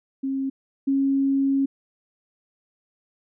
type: tone pair in turn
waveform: sine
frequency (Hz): 269.5 / 273.3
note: C#4 / C#4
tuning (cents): -49 / -24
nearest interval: unison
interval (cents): 25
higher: second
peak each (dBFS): -23 / -18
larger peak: second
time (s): 0.23-0.5 / 0.87-1.66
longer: second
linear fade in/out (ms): 10
effects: none